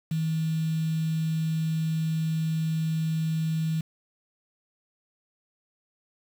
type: tone with quantisation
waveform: sine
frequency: 160 Hz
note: D#3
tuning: 49 cents sharp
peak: -24 dBFS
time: 0.11-3.81 s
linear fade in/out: 5 ms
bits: 7
effects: none